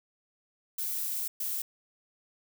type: noise bursts at uneven times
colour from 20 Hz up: violet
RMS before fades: -33 dBFS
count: 2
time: 0.78-1.28 / 1.4-1.62 s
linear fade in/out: 5 ms
effects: none